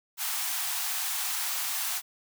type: high-pass noise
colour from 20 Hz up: white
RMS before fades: -31 dBFS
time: 0.17-2.02 s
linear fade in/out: 50 ms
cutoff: 690 Hz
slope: 96 dB/octave
effects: none